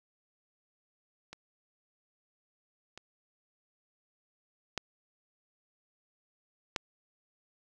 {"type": "clicks", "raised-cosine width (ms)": 0.2, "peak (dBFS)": [-27, -28, -15, -13], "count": 4, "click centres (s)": [1.33, 2.976, 4.777, 6.762], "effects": []}